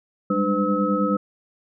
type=tone cluster; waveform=sine; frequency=195.3 / 204.9 / 298.9 / 506 / 1289 Hz; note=G3 / G#3 / D4 / B4 / E6; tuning=-6 / -23 / +31 / +42 / -39 cents; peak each=-25 dBFS; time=0.3-1.17 s; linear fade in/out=5 ms; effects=none